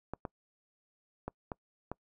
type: clicks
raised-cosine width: 1 ms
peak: -23 dBFS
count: 5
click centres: 0.136 / 0.252 / 1.28 / 1.518 / 1.916 s
effects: noise-tail reverb RT60 0.1 s tail -26 dB re dry